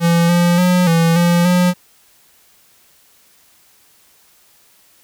square tone with pitch steps, 169.6 / 173.8 / 180.2 / 166.1 / 172.9 / 179.1 Hz, E3 / F3 / F#3 / E3 / F3 / F3, +50 / -8 / -45 / +13 / -17 / +44 cents, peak -11 dBFS, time 0-1.74 s, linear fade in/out 50 ms, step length 290 ms, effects white hiss -52 dBFS RMS until 5.03 s

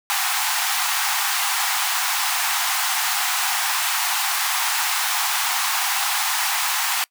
pink high-pass noise, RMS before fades -22 dBFS, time 0.1-7.04 s, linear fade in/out 0 ms, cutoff 740 Hz, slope 96 dB/octave, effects noise-tail reverb RT60 0.1 s tail -24 dB re dry

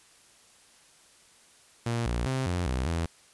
sawtooth tone with pitch steps, 117.3 / 59.2 / 131.4 / 88.8 / 63.7 / 83.3 Hz, A#2 / A#1 / C3 / F2 / C2 / E2, +11 / +27 / +8 / +29 / -46 / +19 cents, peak -23 dBFS, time 1.86-3.06 s, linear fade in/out 5 ms, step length 200 ms, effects white hiss -58 dBFS RMS until 3.33 s + resampled to 24000 Hz

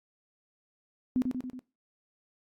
sine tone with echo, 253.4 Hz, B3, 45 cents sharp, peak -23 dBFS, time 1.16-1.22 s, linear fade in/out 0 ms, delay 93 ms, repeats 4, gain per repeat -4 dB, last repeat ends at 1.592 s, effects noise-tail reverb RT60 0.3 s tail -20 dB re dry + AAC 64 kbps

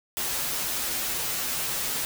white noise with comb filter, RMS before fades -29 dBFS, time 0.17-2.05 s, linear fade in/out 0 ms, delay 10 ms, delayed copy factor -0.75, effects none

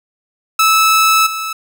sawtooth tone with level steps, 1307 Hz, E6, 15 cents flat, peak -5 / -16 dBFS, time 0.59-1.53 s, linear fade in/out 5 ms, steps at 1.26 s, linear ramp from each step 10 ms, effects none

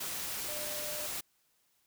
sine tone in noise, 599 Hz, D5, 34 cents sharp, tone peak -43 dBFS, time 0.48-1.07 s, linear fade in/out 10 ms, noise white, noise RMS -38 dBFS, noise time 0-1.21 s, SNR -8 dB, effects white hiss -73 dBFS RMS until 1.86 s

